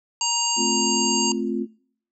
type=harmonic tone; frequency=936 Hz; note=A#5; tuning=7 cents sharp; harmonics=1 / 3 / 5 / 7 / 8; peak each=-27 / -27 / -27 / -27 / -27 dBFS; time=0.21-1.32 s; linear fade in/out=2 ms
type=chord; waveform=sine; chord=F major; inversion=first; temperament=equal; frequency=220 / 261.6 / 349.2 Hz; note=A3 / C4 / F4; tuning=0 / 0 / 0 cents; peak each=-27 dBFS; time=0.56-1.67 s; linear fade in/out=50 ms
effects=noise-tail reverb RT60 0.6 s tail -24 dB re dry